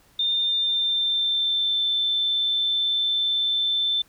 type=tone with pitch glide; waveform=sine; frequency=3613 to 3541 Hz; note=A7 to A7; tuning=+45 to +10 cents; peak=-20 dBFS; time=0.19-4.02 s; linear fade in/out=5 ms; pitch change=-35 cents; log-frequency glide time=0.29-1.87 s; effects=pink hiss -58 dBFS RMS until 4.08 s